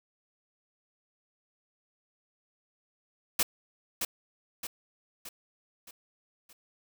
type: noise with echo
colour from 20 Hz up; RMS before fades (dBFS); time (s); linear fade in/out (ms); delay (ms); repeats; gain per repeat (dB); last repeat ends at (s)
white; -25; 3.39-3.43; 5; 620; 5; -6; 6.53
effects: none